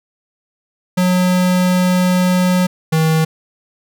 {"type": "tone pair in turn", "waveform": "square", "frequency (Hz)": [181.8, 159.39], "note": ["F#3", "D#3"], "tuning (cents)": [-30, 42], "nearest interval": "major second", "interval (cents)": 228, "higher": "first", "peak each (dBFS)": -12, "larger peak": "neither", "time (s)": [[0.97, 2.67], [2.92, 3.25]], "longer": "first", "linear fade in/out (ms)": 10, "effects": []}